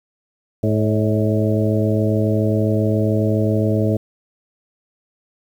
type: harmonic tone with a mistuned harmonic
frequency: 107.3 Hz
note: A2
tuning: 43 cents flat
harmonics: 1 / 2 / 3 / 4 / 5 / 6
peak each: -18 / -21 / -23 / -24 / -25 / -26 dBFS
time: 0.63-3.97 s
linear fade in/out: 5 ms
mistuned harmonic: 5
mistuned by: +50 cents
effects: 8-bit